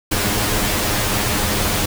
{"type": "noise with comb filter", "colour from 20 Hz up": "pink", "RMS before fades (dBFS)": -19, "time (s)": [0.11, 1.86], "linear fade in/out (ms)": 10, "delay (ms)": 9.7, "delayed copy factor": 0.7, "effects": []}